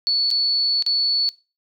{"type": "tone with dropouts", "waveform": "sine", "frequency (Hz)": 4435, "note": "C#8", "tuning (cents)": 0, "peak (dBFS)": -16, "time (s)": [0.07, 1.29], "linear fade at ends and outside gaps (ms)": 0, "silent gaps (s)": [[0.304, 0.312], [0.824, 0.864]], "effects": ["noise-tail reverb RT60 0.3 s tail -22 dB re dry"]}